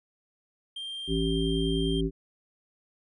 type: tone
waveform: triangle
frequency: 3179 Hz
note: G7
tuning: 24 cents sharp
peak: -33 dBFS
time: 0.76-2.01 s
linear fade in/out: 5 ms
type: harmonic tone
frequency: 55 Hz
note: A1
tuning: in tune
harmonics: 1 / 3 / 5 / 7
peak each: -30 / -30 / -30 / -30 dBFS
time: 1.07-2.11 s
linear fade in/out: 50 ms
effects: resampled to 24000 Hz